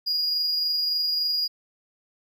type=tone with amplitude modulation; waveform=triangle; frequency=4869 Hz; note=D#8; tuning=38 cents flat; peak=-20 dBFS; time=0.06-1.48 s; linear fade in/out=20 ms; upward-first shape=sine; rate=23.5 Hz; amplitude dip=25%; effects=none